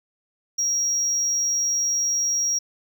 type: tone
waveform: triangle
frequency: 5650 Hz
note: F8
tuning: 19 cents sharp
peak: -18 dBFS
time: 0.58-2.59 s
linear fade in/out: 10 ms
effects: tanh soft clip ceiling -15 dBFS